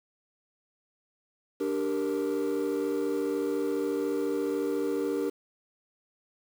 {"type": "chord", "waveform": "triangle", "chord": "G minor", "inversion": "second", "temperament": "equal", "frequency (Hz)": [293.7, 392, 466.2], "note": ["D4", "G4", "Bb4"], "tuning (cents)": [0, 0, 0], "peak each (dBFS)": -28, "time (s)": [1.6, 5.3], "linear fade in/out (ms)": 10, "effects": ["tanh soft clip ceiling -21 dBFS", "8-bit"]}